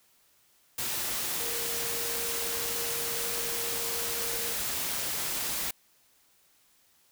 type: tone in noise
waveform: sine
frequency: 467.2 Hz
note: A#4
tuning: 4 cents sharp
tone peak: -40 dBFS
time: 1.4-4.53 s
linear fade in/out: 5 ms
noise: white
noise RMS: -32 dBFS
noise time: 0.78-5.71 s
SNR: -11 dB
effects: white hiss -65 dBFS RMS until 7.11 s